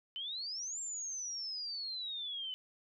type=exponential two-way sweep; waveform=sine; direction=up then down; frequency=2998 to 7459 to 2998 Hz; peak=-38 dBFS; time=0.16-2.54 s; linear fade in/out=0 ms; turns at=0.8 s; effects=none